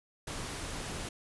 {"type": "noise", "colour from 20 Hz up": "pink", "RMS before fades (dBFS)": -39, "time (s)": [0.27, 1.09], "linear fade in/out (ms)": 5, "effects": ["resampled to 24000 Hz"]}